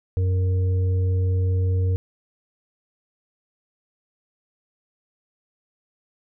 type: harmonic tone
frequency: 92.5 Hz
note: F#2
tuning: in tune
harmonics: 1 / 3 / 5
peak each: -18 / -40 / -33 dBFS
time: 0.17-1.96 s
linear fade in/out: 0 ms
effects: none